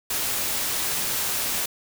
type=noise; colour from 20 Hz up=white; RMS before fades=-26 dBFS; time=0.1-1.66 s; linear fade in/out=5 ms; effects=none

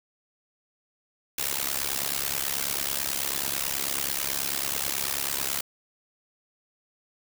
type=noise with amplitude modulation; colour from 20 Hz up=white; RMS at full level=-25 dBFS; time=1.38-5.61 s; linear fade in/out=5 ms; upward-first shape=sine; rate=69.2 Hz; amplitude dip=95%; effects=none

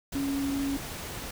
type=tone in noise; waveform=sine; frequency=277.2 Hz; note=C#4; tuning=in tune; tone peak=-27 dBFS; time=0.15-0.77 s; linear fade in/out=5 ms; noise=pink; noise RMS=-38 dBFS; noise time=0.12-1.31 s; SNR=+8 dB; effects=none

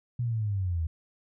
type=linear sweep; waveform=sine; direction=down; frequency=123.47 to 77.78 Hz; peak=-26 dBFS; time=0.19-0.87 s; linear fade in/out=5 ms; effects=none

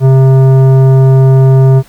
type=tone with tanh clipping; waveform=triangle; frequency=132.8 Hz; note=C3; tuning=26 cents sharp; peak=-4 dBFS; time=0-1.83 s; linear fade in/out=50 ms; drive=17 dB; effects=pink hiss -41 dBFS RMS until 1.88 s

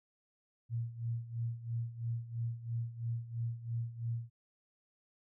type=tone with tremolo; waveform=sine; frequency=116.54 Hz; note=A#2; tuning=in tune; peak=-32 dBFS; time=0.69-4.3 s; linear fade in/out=50 ms; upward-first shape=sine; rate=3 Hz; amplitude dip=80%; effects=none

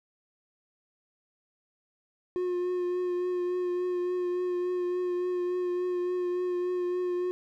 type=tone with vibrato; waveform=triangle; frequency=358.7 Hz; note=F4; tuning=46 cents sharp; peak=-25 dBFS; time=2.36-7.31 s; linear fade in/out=0 ms; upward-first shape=triangle; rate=3.5 Hz; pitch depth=23 cents each way; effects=none

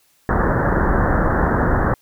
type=low-pass noise; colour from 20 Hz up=pink; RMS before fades=-17 dBFS; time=0.29-1.94 s; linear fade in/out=2 ms; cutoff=1800 Hz; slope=96 dB/octave; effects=white hiss -59 dBFS RMS until 2.01 s

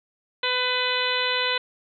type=harmonic tone; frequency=501 Hz; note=B4; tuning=25 cents sharp; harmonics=1 / 2 / 3 / 4 / 5 / 6 / 7 / 8; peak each=-30 / -30 / -30 / -30 / -30 / -30 / -30 / -30 dBFS; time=0.43-1.58 s; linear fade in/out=5 ms; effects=none

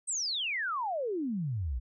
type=exponential sweep; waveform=sine; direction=down; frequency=8600 to 54.9 Hz; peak=-30 dBFS; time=0.07-1.8 s; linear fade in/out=20 ms; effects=none

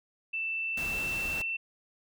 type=tone with pitch glide; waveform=sine; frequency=2660 to 2685 Hz; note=E7 to E7; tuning=+15 to +31 cents; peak=-30 dBFS; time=0.33-1.57 s; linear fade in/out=10 ms; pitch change=+16 cents; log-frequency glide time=0.51-1.45 s
type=noise; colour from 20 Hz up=pink; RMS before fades=-40 dBFS; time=0.77-1.42 s; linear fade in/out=5 ms
effects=none

